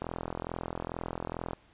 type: click train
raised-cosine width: 1 ms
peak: -20 dBFS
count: 65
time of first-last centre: 0.02-1.533 s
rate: 42.3 Hz
effects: pink hiss -62 dBFS RMS until 1.73 s + resampled to 8000 Hz